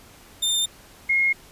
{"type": "tone pair in turn", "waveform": ["sawtooth", "sine"], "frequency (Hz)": [3607, 2151], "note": ["A7", "C7"], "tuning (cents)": [42, 47], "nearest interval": "major sixth", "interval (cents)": 895, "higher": "first", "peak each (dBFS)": -17, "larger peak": "neither", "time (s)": [[0.42, 0.66], [1.09, 1.33]], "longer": "neither", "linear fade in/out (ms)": 10, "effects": ["pink hiss -49 dBFS RMS until 1.51 s", "resampled to 32000 Hz"]}